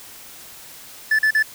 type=tone bursts; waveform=triangle; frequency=1745 Hz; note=A6; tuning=15 cents flat; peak=-12 dBFS; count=3; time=1.11-1.427 s; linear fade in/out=5 ms; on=79 ms; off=40 ms; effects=white hiss -41 dBFS RMS until 1.54 s